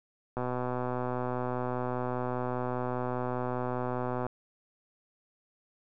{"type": "click train", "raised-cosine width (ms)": 1, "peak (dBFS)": -19, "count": 488, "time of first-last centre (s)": [0.37, 4.266], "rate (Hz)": 125, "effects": []}